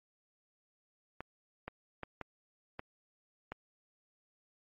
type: clicks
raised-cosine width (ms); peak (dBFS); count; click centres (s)
0.5; -25; 6; 1.206 / 1.68 / 2.033 / 2.213 / 2.794 / 3.52
effects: MP3 32 kbps